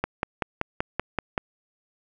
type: click train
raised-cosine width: 0.5 ms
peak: -9 dBFS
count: 8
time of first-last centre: 0.04-1.378 s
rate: 5.23 Hz
effects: none